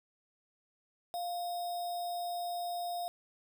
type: tone with sample-and-hold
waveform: sine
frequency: 700 Hz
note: F5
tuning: 4 cents sharp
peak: -34 dBFS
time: 1.14-3.08 s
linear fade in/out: 0 ms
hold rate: 4410 Hz
effects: none